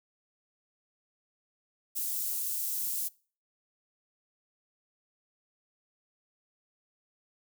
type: high-pass noise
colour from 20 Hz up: white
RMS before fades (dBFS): -33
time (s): 1.95-3.09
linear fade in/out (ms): 20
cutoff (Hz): 9000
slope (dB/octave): 12
effects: noise-tail reverb RT60 0.4 s tail -23 dB re dry